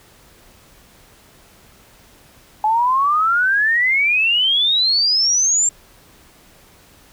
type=exponential sweep; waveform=sine; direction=up; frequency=846 to 7459 Hz; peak=-13 dBFS; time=2.64-5.69 s; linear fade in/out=2 ms; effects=pink hiss -49 dBFS RMS until 7.12 s

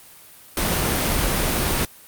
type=noise; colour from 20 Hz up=pink; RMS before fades=-21 dBFS; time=0.57-1.85 s; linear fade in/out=2 ms; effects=white hiss -46 dBFS RMS until 2.07 s + Opus 32 kbps

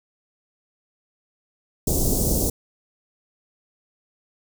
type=band-stop noise; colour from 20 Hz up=pink; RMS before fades=-21 dBFS; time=1.87-2.5 s; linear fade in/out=5 ms; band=580 to 6100 Hz; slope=24 dB/octave; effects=none

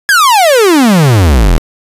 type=exponential sweep; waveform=45% pulse; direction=down; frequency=1703 to 36.71 Hz; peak=-4 dBFS; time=0.09-1.58 s; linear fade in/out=0 ms; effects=resampled to 32000 Hz

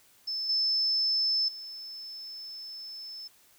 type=tone with level steps; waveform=sine; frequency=5260 Hz; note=E8; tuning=5 cents flat; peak=-30 / -24 / -39 dBFS; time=0.27-3.28 s; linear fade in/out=10 ms; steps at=0.49 / 1.48 s; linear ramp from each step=5 ms; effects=white hiss -61 dBFS RMS until 3.58 s

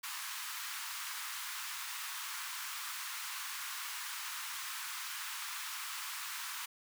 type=high-pass noise; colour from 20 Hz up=pink; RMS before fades=-42 dBFS; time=0.03-6.66 s; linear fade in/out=10 ms; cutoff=980 Hz; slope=48 dB/octave; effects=none

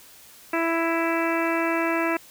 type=harmonic tone; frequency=331.3 Hz; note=E4; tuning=9 cents sharp; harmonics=1 / 2 / 3 / 4 / 5 / 6 / 7 / 8; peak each=-25 / -28 / -30 / -31 / -32 / -33 / -33 / -34 dBFS; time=0.53-2.17 s; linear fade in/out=5 ms; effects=white hiss -49 dBFS RMS until 2.3 s

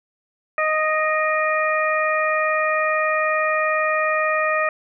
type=harmonic tone with a mistuned harmonic; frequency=622.3 Hz; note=D#5; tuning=in tune; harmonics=1 / 2 / 3 / 4; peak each=-22 / -22 / -23 / -27 dBFS; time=0.58-4.69 s; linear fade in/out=2 ms; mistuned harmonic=4; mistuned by=-46 cents; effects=none

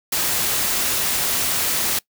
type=noise; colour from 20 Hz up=white; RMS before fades=-21 dBFS; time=0.12-1.99 s; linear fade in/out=5 ms; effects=noise-tail reverb RT60 0.1 s tail -22 dB re dry

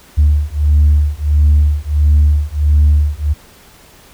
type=beating tone pair; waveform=sine; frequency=73.42 / 74.92 Hz; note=D2 / D2; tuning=0 / +35 cents; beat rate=1.5 Hz; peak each=-10 dBFS; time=0.17-3.34 s; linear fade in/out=20 ms; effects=tanh soft clip ceiling -3 dBFS + pink hiss -43 dBFS RMS until 4.13 s

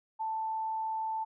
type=tone; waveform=sine; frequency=883 Hz; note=A5; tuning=6 cents sharp; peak=-31 dBFS; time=0.19-1.25 s; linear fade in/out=20 ms; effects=none

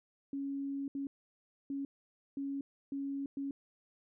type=tone bursts at uneven times; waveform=sine; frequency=277.2 Hz; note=C#4; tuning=in tune; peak=-35 dBFS; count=6; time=0.33-0.88 / 0.95-1.07 / 1.7-1.85 / 2.37-2.61 / 2.92-3.26 / 3.37-3.51 s; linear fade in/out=2 ms; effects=none

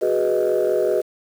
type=chord; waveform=sine; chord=G# minor seventh; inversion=third; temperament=equal; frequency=370 / 415.3 / 493.9 / 622.3 Hz; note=F#4 / G#4 / B4 / D#5; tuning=0 / 0 / 0 / 0 cents; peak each=-21 dBFS; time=0.01-1.02 s; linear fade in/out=20 ms; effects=tanh soft clip ceiling -11 dBFS + 7-bit

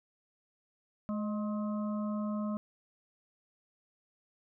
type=harmonic tone with a mistuned harmonic; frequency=211.9 Hz; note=G#3; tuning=35 cents sharp; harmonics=1 / 3 / 5 / 6; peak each=-32 / -42 / -46 / -48 dBFS; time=1.09-2.57 s; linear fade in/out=0 ms; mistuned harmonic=3; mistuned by=-46 cents; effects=none

